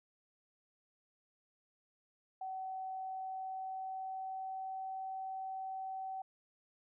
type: tone with pitch glide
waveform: sine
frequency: 758 to 763.3 Hz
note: F#5 to G5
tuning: +42 to -46 cents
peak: -39 dBFS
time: 2.41-6.22 s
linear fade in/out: 5 ms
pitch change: +12 cents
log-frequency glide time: 2.94-5.02 s
effects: none